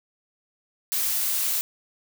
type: noise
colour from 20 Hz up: blue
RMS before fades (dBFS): -25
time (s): 0.92-1.61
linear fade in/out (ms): 0
effects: none